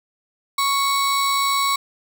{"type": "tone pair together", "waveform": "35% pulse", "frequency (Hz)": [1108.7, 3912], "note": ["C#6", "B7"], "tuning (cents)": [0, -17], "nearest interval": "octave + minor seventh", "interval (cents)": 2183, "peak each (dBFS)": [-17, -22], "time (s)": [0.58, 1.76], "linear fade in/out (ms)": 5, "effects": []}